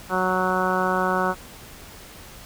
harmonic tone, 185 Hz, F#3, in tune, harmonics 1 / 2 / 3 / 4 / 5 / 6 / 7 / 8, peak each -28 / -28 / -28 / -28 / -28 / -28 / -28 / -28 dBFS, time 0.09-1.35 s, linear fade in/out 50 ms, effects pink hiss -43 dBFS RMS until 2.45 s

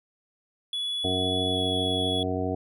triangle tone with pitch glide, 3401 to 3376 Hz, G#7 to G#7, +40 to +28 cents, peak -26 dBFS, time 0.73-2.23 s, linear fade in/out 2 ms, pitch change -12 cents, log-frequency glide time 1.51-1.57 s
harmonic tone, 92.5 Hz, F#2, in tune, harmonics 1 / 2 / 3 / 4 / 5 / 7 / 8, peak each -32 / -36 / -31 / -35 / -32 / -34 / -35 dBFS, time 1.04-2.55 s, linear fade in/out 5 ms
effects none

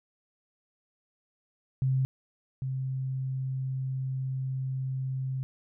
sine tone pair in turn, 131.8 / 131.8 Hz, C3 / C3, +13 / +13 cents, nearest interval unison, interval 0 cents, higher neither, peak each -23 / -29 dBFS, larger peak first, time 1.82-2.05 / 2.62-5.43 s, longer second, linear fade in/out 0 ms, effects none

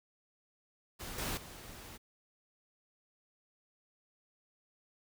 pink noise with level steps, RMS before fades -44 / -37 / -50 dBFS, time 0.99-1.98 s, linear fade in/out 20 ms, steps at 1.18 / 1.37 s, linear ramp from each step 5 ms, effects none

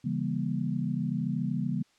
sine chord, C# diminished seventh, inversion none, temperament just, 138.59 / 166.31 / 199.57 / 239.5 Hz, C#3 / E3 / G3 / Bb3, 0 / +16 / +31 / +47 cents, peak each -33 dBFS, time 0.04-1.83 s, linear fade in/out 10 ms, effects white hiss -66 dBFS RMS until 1.98 s + low-pass 6000 Hz 12 dB/octave

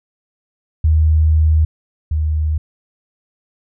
sine tone pair in turn, 78.3 / 77.27 Hz, D#2 / D#2, +11 / -11 cents, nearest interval unison, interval 22 cents, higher first, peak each -9 / -14 dBFS, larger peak first, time 0.84-1.65 / 2.11-2.58 s, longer first, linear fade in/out 5 ms, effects none

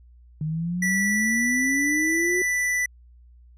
sine exponential sweep, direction up, 151.7 to 370 Hz, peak -24 dBFS, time 0.41-2.42 s, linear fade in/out 2 ms
square tone with pitch glide, 1958 to 1979.6 Hz, B6 to B6, -15 to +4 cents, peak -22 dBFS, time 0.82-2.86 s, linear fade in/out 5 ms, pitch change +19 cents, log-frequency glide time 1.01-1.89 s
effects added 60 Hz sine -48 dBFS peak until 3.57 s + low-pass 12000 Hz 12 dB/octave

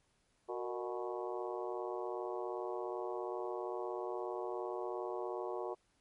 harmonic tone with a mistuned harmonic, 122.5 Hz, B2, 14 cents flat, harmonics 3 / 4 / 5 / 6 / 7 / 8 / 9, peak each -41 / -43 / -45 / -47 / -48 / -49 / -50 dBFS, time 0.48-5.75 s, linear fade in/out 20 ms, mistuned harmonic 4, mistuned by -92 cents, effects pink hiss -75 dBFS RMS until 6 s + MP3 48 kbps

